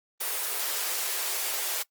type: high-pass noise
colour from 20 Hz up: white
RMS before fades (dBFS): -30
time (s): 0.2-1.83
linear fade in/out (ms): 10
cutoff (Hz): 370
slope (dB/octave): 48
effects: noise-tail reverb RT60 0.1 s tail -21 dB re dry + Opus 24 kbps